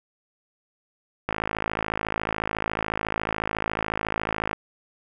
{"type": "click train", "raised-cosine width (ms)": 0.5, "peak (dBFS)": -10, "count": 176, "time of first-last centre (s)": [1.29, 4.531], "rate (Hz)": 54, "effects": []}